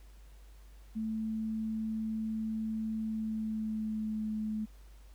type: tone with pitch glide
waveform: sine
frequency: 220 to 215.7 Hz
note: A3 to A3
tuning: 0 to -34 cents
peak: -32 dBFS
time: 0.95-4.66 s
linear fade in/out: 20 ms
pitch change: -34 cents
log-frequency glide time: 3.01-4.31 s
effects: added 50 Hz sine -51 dBFS peak until 5.14 s + pink hiss -65 dBFS RMS until 5.14 s